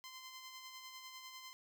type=tone with tremolo; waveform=10% pulse; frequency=1037 Hz; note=C6; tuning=16 cents flat; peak=-40 dBFS; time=0.04-1.53 s; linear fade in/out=0 ms; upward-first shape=sine; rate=10 Hz; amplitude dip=40%; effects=none